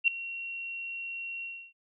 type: tone with ADSR envelope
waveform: sine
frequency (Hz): 2738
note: F7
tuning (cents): -35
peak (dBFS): -17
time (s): 0.04-1.73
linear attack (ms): 38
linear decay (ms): 3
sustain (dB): -18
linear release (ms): 300
effects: none